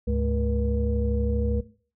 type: tone cluster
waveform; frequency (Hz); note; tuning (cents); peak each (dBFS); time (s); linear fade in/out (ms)
sine; 71 / 103.5 / 214.8 / 478.8; C#2 / G#2 / A3 / A#4; +42 / -5 / -41 / +46; -24 / -31 / -28 / -30; 0.07-1.61; 10
effects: noise-tail reverb RT60 0.4 s tail -17 dB re dry + tanh soft clip ceiling -12 dBFS